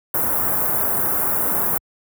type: band-stop noise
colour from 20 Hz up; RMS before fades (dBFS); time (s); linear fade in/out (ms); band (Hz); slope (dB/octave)
white; -20; 0.14-1.78; 5; 1400 to 12000; 24
effects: high-pass 60 Hz 12 dB/octave